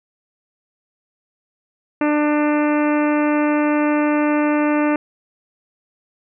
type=harmonic tone; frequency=297.9 Hz; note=D4; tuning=25 cents sharp; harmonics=1 / 2 / 3 / 4 / 5 / 6 / 7 / 8 / 9; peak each=-16 / -22 / -26 / -28 / -30 / -32 / -33 / -34 / -35 dBFS; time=2.01-4.96 s; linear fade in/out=2 ms; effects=none